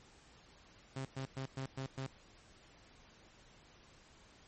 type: tone bursts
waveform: sawtooth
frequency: 133.4 Hz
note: C3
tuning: 34 cents sharp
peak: -35 dBFS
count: 6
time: 0.96-2.068 s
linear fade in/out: 5 ms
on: 93 ms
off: 110 ms
effects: pink hiss -62 dBFS RMS until 4.47 s + MP3 32 kbps